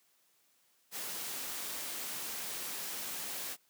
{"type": "noise", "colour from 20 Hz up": "white", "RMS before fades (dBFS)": -40, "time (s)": [0.91, 3.57], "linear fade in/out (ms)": 50, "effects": ["white hiss -71 dBFS RMS until 3.69 s", "high-pass 150 Hz 12 dB/octave"]}